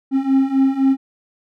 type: beating tone pair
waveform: triangle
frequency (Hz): 266.2 / 270.1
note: C4 / C#4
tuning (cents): +30 / -45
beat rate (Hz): 3.9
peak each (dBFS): -16 / -13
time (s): 0.11-0.97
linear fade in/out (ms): 50
effects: none